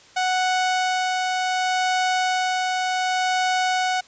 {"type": "tone with tremolo", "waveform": "sawtooth", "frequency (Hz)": 740, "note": "F#5", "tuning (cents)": 0, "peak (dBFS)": -15, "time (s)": [0.16, 4.01], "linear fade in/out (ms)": 10, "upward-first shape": "sine", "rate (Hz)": 0.67, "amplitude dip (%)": 25, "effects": ["white hiss -50 dBFS RMS until 4.07 s", "resampled to 16000 Hz"]}